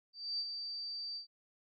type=tone with ADSR envelope; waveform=sine; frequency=4646 Hz; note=D8; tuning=20 cents flat; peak=-33 dBFS; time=0.13-1.27 s; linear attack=260 ms; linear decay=54 ms; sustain=-6 dB; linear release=110 ms; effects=none